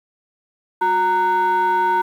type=tone with frequency modulation; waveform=sine; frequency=926 Hz; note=A#5; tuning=12 cents flat; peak=-13 dBFS; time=0.81-2.02 s; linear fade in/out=10 ms; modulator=563 Hz; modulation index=0.62; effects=tanh soft clip ceiling -12 dBFS + 8-bit